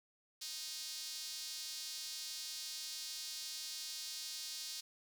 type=tone with high-pass filter; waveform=sawtooth; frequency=311.3 Hz; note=D#4; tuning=1 cent sharp; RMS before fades=-45 dBFS; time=0.41-4.81 s; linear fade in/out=10 ms; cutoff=4600 Hz; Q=2.3; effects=none